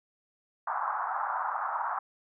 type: band-pass noise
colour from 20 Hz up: pink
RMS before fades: -32 dBFS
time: 0.67-1.99 s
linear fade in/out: 5 ms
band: 770 to 1400 Hz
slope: 48 dB/octave
effects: none